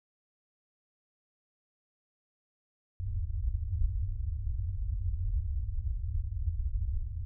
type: low-pass noise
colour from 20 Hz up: white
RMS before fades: -32 dBFS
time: 3-7.25 s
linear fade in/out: 0 ms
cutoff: 100 Hz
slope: 96 dB/octave
effects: none